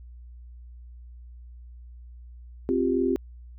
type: chord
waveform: sine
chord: C suspended fourth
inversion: none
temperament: equal with one note detuned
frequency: 262.8 / 349.2 / 392 Hz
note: C4 / F4 / G4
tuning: +8 / 0 / 0 cents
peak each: -25 / -26 / -26 dBFS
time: 2.69-3.16 s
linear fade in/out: 0 ms
effects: added 60 Hz sine -42 dBFS peak until 3.58 s